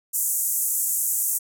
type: band-pass noise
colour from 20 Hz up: white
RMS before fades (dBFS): -24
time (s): 0.13-1.39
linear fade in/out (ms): 20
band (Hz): 6800 to 15000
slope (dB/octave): 48
effects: none